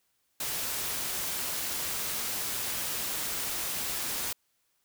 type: noise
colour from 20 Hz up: white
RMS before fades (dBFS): -33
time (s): 0.4-4.33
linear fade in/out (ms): 5
effects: white hiss -74 dBFS RMS until 4.84 s